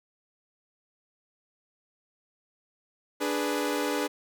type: chord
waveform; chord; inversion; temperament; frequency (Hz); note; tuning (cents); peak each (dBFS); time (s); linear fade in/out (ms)
sawtooth; G# diminished; second; equal; 293.7 / 415.3 / 493.9; D4 / G#4 / B4; 0 / 0 / 0; -26 / -28 / -28; 3.2-4.08; 20
effects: none